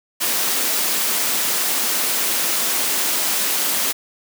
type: high-pass noise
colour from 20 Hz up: white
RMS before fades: -20 dBFS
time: 0.2-3.93 s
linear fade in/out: 20 ms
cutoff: 190 Hz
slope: 24 dB/octave
effects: none